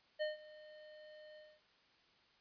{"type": "tone with ADSR envelope", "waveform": "square", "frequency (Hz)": 611, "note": "D#5", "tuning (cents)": -32, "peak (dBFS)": -35, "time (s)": [0.19, 1.61], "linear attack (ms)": 27, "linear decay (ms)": 150, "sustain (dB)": -20, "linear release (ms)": 240, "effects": ["white hiss -70 dBFS RMS until 2.4 s", "resampled to 11025 Hz"]}